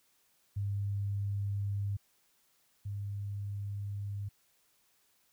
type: tone pair in turn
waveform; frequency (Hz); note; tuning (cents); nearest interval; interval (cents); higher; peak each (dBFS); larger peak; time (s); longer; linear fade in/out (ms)
sine; 100.5 / 100.97; G2 / G#2; +44 / -48; unison; 8; second; -31 / -35; first; 0.56-1.97 / 2.85-4.29; second; 10
effects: white hiss -71 dBFS RMS until 5.32 s